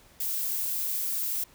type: noise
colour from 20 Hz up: violet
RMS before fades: -30 dBFS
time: 0.2-1.44 s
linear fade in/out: 5 ms
effects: pink hiss -57 dBFS RMS until 1.54 s